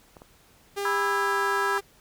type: clicks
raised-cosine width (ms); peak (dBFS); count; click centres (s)
1; -31; 2; 0.168 / 0.219
type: tone with pitch glide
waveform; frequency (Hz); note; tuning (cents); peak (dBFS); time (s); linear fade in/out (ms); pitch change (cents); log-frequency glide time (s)
sawtooth; 401.6 to 397.7; G4 to G4; +42 to +25; -24; 0.76-1.81; 20; -17; 1.02-1.35
type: harmonic tone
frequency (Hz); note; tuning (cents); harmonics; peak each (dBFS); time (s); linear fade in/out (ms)
329.6; E4; 0; 3 / 4 / 5; -28 / -29 / -28; 0.85-1.78; 2
effects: pink hiss -58 dBFS RMS until 2 s